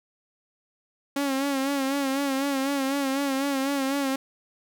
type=tone with vibrato; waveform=sawtooth; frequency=274.5 Hz; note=C#4; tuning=17 cents flat; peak=-20 dBFS; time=1.16-4.16 s; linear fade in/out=5 ms; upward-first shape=sine; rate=4 Hz; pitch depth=58 cents each way; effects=none